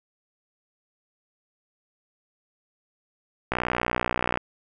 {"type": "click train", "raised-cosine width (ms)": 0.5, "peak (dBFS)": -9, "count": 53, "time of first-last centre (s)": [3.52, 4.374], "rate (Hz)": 60.9, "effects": []}